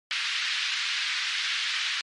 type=band-pass noise; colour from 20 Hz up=white; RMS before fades=-29 dBFS; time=0.11-2.01 s; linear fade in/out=0 ms; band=1500 to 4200 Hz; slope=24 dB/octave; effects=MP3 48 kbps